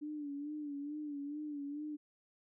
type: tone with vibrato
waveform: sine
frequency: 292.5 Hz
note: D4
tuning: 7 cents flat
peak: -39 dBFS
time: 0.01-1.97 s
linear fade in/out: 20 ms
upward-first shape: sine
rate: 2.3 Hz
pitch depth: 63 cents each way
effects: none